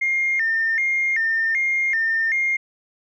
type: tone with vibrato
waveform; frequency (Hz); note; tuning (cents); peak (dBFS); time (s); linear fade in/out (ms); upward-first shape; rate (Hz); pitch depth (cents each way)
sine; 1960; B6; -14; -17; 0.01-2.57; 10; square; 1.3; 140
effects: tanh soft clip ceiling -13 dBFS